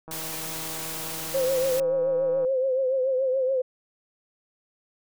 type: click train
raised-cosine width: 1 ms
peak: -28 dBFS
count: 380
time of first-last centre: 0.08-2.449 s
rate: 160 Hz
type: noise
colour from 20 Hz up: white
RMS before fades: -34 dBFS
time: 0.11-1.8 s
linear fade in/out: 2 ms
type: tone with vibrato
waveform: sine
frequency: 523.3 Hz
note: C5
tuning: in tune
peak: -21 dBFS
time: 1.34-3.62 s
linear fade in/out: 10 ms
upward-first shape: triangle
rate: 7 Hz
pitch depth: 72 cents each way
effects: none